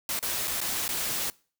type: noise with dropouts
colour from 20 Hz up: white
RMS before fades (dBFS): -30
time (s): 0.09-1.3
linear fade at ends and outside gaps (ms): 1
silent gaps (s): 0.191-0.227 / 0.474-0.478 / 0.604-0.614 / 0.88-0.89
effects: noise-tail reverb RT60 0.4 s tail -23 dB re dry